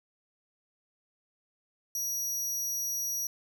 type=tone; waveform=sawtooth; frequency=5780 Hz; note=F#8; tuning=41 cents flat; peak=-28 dBFS; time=1.95-3.27 s; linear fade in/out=2 ms; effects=none